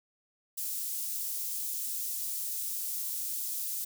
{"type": "high-pass noise", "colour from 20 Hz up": "white", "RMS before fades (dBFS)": -35, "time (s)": [0.57, 3.85], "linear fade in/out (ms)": 10, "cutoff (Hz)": 7400, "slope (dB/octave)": 12, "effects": []}